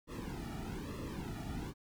brown noise with flanger, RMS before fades -42 dBFS, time 0.07-1.74 s, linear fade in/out 50 ms, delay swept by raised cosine 1.3 to 1.94 ms, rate 1.1 Hz, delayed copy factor -0.9, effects none

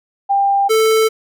sine / square tone pair in turn, 795 / 441.1 Hz, G5 / A4, +24 / +4 cents, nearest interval minor seventh, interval 1020 cents, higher first, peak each -11 dBFS, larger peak neither, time 0.29-0.69 / 0.69-1.09 s, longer neither, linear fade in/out 20 ms, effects none

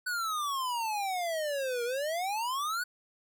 square exponential two-way sweep, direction down then up, 1503 to 467.4 to 1503 Hz, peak -31 dBFS, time 0.06-2.84 s, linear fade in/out 10 ms, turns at 1.84 s, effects none

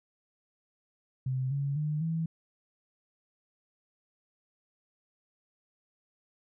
sine tone with pitch steps, 130.1 / 140.25 / 151.18 / 162.97 Hz, C3 / C#3 / D#3 / E3, -9 / +21 / -49 / -19 cents, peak -28 dBFS, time 1.26-2.26 s, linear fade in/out 5 ms, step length 250 ms, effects none

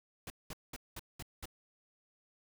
pink noise bursts, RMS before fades -44 dBFS, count 6, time 0.27-1.456 s, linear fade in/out 2 ms, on 31 ms, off 200 ms, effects none

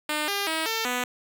5% pulse tone with pitch steps, 302.2 / 401.7 / 319.9 / 448.8 / 247.9 Hz, D4 / G4 / D#4 / A4 / B3, +50 / +42 / +48 / +34 / +7 cents, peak -14 dBFS, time 0.09-1.04 s, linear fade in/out 2 ms, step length 190 ms, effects none

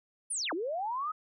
sine linear two-way sweep, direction down then up, 10190 to 296 to 1289 Hz, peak -31 dBFS, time 0.3-1.12 s, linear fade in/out 10 ms, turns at 0.53 s, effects none

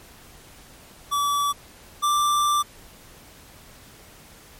square tone pair in turn, 1150 / 1177.6 Hz, D6 / D6, -37 / +4 cents, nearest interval unison, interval 41 cents, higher second, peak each -21 / -19 dBFS, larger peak second, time 1.11-1.53 / 2.02-2.63 s, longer second, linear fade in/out 20 ms, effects pink hiss -48 dBFS RMS until 4.59 s + MP3 64 kbps

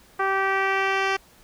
10% pulse tone with low-pass filter sweep, 387.8 Hz, G4, 19 cents flat, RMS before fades -23 dBFS, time 0.19-1.17 s, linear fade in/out 10 ms, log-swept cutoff 1400 to 4000 Hz, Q 1.4, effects pink hiss -54 dBFS RMS until 1.43 s

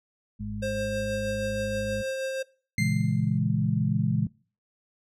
harmonic tone, 52 Hz, G#1, 3 cents sharp, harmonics 1 / 2 / 4, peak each -38 / -35 / -34 dBFS, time 0.39-2.03 s, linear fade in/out 20 ms
square tone with tremolo, 530 Hz, C5, 22 cents sharp, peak -28 dBFS, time 0.62-2.43 s, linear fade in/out 10 ms, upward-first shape triangle, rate 6.3 Hz, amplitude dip 30%
40% pulse tone with exponential decay, 2093 Hz, C7, in tune, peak -25 dBFS, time 2.78-3.38 s, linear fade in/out 2 ms, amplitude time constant 130 ms
sine chord, A# half-diminished seventh, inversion none, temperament equal, 116.54 / 138.59 / 164.81 / 207.7 Hz, A#2 / C#3 / E3 / G#3, 0 / 0 / 0 / 0 cents, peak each -28 dBFS, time 2.78-4.27 s, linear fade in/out 5 ms
effects noise-tail reverb RT60 0.4 s tail -22 dB re dry + low-pass 10000 Hz 12 dB/octave

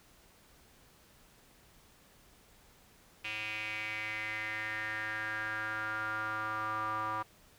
square tone with band-pass filter sweep, 108.1 Hz, A2, 30 cents flat, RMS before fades -37 dBFS, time 3.24-7.23 s, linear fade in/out 10 ms, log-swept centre 2600 to 1100 Hz, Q 5.9, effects pink hiss -62 dBFS RMS until 7.58 s

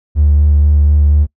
triangle tone with vibrato, 73.7 Hz, D2, 7 cents sharp, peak -3 dBFS, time 0.15-1.27 s, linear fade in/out 50 ms, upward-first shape sine, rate 4.1 Hz, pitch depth 17 cents each way, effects noise-tail reverb RT60 0.1 s tail -25 dB re dry + tanh soft clip ceiling -2 dBFS

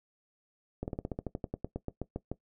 slowing click train, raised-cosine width 2 ms, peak -21 dBFS, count 17, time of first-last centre 0.83-2.316 s, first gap 49 ms, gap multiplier 1.08, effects noise-tail reverb RT60 0.1 s tail -17 dB re dry

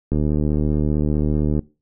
click train, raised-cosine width 3 ms, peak -8 dBFS, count 112, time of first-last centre 0.12-1.592 s, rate 75.4 Hz, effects noise-tail reverb RT60 0.3 s tail -21 dB re dry

